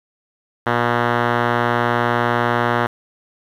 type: tone with low-pass filter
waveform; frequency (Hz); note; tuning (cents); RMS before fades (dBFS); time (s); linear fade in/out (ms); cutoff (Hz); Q
5% pulse; 120; B2; -49; -18; 0.66-2.87; 10; 2000; 1.5
effects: 7-bit